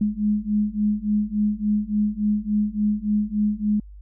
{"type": "beating tone pair", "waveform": "sine", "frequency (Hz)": [207.7, 211.2], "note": ["G#3", "G#3"], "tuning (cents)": [0, 29], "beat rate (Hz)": 3.5, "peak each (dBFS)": [-23, -22], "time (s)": [0.01, 3.8], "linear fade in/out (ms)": 5, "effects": ["added 50 Hz sine -39 dBFS peak until 4.01 s"]}